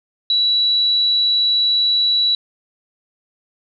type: tone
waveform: sine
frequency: 3927 Hz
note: B7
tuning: 11 cents flat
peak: -13 dBFS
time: 0.3-2.35 s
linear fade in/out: 2 ms
effects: none